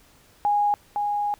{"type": "tone pair in turn", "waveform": "sine", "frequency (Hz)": [824, 824], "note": ["G#5", "G#5"], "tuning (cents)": [-14, -14], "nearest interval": "unison", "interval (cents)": 0, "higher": "neither", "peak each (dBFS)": [-18, -22], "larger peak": "first", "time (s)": [[0.45, 0.74], [0.96, 1.34]], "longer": "second", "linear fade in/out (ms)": 0, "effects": ["pink hiss -56 dBFS RMS until 1.39 s"]}